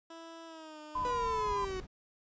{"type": "tone with pitch glide", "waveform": "15% pulse", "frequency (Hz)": [329.6, 304], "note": ["E4", "D#4"], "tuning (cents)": [0, -40], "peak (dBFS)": -40, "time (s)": [0.1, 1.11], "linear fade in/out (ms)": 5, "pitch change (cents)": -140, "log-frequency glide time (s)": [0.46, 0.8]}
{"type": "tone with vibrato", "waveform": "sine", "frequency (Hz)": 1005, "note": "B5", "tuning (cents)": 30, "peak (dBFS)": -31, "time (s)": [0.95, 1.65], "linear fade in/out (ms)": 5, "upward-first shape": "square", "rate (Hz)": 6.5, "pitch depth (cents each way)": 16}
{"type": "noise", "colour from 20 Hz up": "brown", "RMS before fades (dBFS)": -45, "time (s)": [0.95, 1.87], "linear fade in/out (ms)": 20}
{"type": "exponential sweep", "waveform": "45% pulse", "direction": "down", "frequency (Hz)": [496, 369.2], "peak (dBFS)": -36, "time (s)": [1.05, 1.8], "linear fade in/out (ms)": 0}
{"effects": ["resampled to 16000 Hz"]}